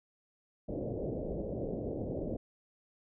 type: low-pass noise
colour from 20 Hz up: white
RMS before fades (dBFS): -37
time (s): 0.68-2.37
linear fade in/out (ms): 10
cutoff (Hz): 590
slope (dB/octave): 48
effects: none